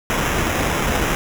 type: noise with sample-and-hold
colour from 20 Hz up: pink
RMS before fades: -20 dBFS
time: 0.1-1.15 s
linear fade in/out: 0 ms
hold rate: 4410 Hz
effects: none